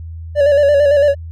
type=tone with vibrato; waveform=triangle; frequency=574 Hz; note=D5; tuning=40 cents flat; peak=-6 dBFS; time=0.35-1.15 s; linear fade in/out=50 ms; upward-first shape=square; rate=8.9 Hz; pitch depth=43 cents each way; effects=added 82 Hz sine -26 dBFS peak until 1.31 s